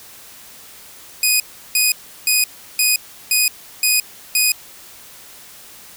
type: tone bursts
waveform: 10% pulse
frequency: 2489 Hz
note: D#7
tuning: in tune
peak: -4 dBFS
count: 7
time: 1.23-4.52 s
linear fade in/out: 2 ms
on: 170 ms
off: 350 ms
effects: white hiss -41 dBFS RMS until 5.96 s